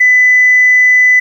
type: tone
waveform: sine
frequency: 2000 Hz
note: B6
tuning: 21 cents sharp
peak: -3 dBFS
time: 0-1.2 s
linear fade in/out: 10 ms
effects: tanh soft clip ceiling 0 dBFS + 7-bit